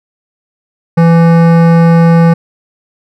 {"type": "tone with hard clipping", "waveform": "sine", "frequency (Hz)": 167.1, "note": "E3", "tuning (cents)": 24, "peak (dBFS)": -5, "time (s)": [0.97, 2.34], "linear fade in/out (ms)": 10, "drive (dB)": 16, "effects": []}